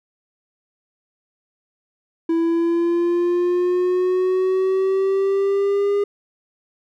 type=linear sweep; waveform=triangle; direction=up; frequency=329.6 to 406.7 Hz; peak=-14 dBFS; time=2.29-6.04 s; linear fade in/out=5 ms; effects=none